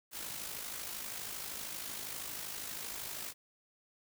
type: noise with amplitude modulation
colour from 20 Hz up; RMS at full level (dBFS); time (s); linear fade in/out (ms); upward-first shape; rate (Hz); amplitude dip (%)
white; -40; 0.11-3.34; 50; sine; 52.7; 50
effects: none